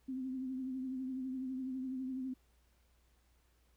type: tone with vibrato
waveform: sine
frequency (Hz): 260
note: C4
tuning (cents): -11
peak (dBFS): -37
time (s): 0.08-2.34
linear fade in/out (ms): 10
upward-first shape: triangle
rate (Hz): 12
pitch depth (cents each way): 50
effects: added 60 Hz sine -69 dBFS peak until 3.76 s + pink hiss -75 dBFS RMS until 3.76 s